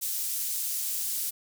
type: high-pass noise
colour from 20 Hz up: pink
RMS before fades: -31 dBFS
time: 0.01-1.31 s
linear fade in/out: 20 ms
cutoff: 8400 Hz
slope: 12 dB/octave
effects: none